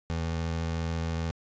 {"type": "tone with vibrato", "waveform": "25% pulse", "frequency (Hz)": 82.41, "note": "E2", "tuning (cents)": 0, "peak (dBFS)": -25, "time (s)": [0.1, 1.31], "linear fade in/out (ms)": 0, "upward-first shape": "square", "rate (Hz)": 14, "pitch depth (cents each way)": 8, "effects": ["resampled to 16000 Hz"]}